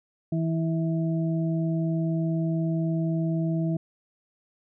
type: harmonic tone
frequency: 163.2 Hz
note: E3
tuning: 17 cents flat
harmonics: 1 / 2 / 4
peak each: -24 / -30 / -36 dBFS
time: 0.32-3.77 s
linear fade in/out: 5 ms
effects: none